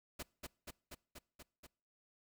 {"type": "noise with echo", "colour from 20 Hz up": "pink", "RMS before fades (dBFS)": -44, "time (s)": [0.19, 0.23], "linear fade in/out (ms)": 10, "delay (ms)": 240, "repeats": 6, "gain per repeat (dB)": -2, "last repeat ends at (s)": 1.67, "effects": ["noise-tail reverb RT60 0.5 s tail -25 dB re dry"]}